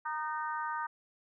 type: harmonic tone with a mistuned harmonic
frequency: 306.7 Hz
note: D#4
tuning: 25 cents flat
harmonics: 3 / 4 / 5 / 6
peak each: -36 / -38 / -40 / -47 dBFS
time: 0.05-0.87 s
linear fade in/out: 10 ms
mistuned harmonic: 3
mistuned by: +21 cents
effects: none